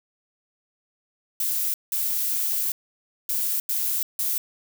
violet noise bursts at uneven times, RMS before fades -25 dBFS, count 5, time 1.4-1.74 / 1.92-2.72 / 3.29-3.6 / 3.69-4.03 / 4.19-4.38 s, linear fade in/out 2 ms, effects none

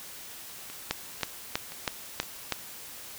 two click trains, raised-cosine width 0.2 ms, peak -9 / -24 dBFS, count 6 / 4, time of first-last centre 0.91-2.523 / 0.7-2.231 s, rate 3.1 / 1.96 Hz, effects white hiss -44 dBFS RMS until 3.18 s

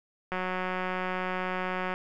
click train, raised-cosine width 0.5 ms, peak -17 dBFS, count 299, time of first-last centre 0.32-1.94 s, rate 184 Hz, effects none

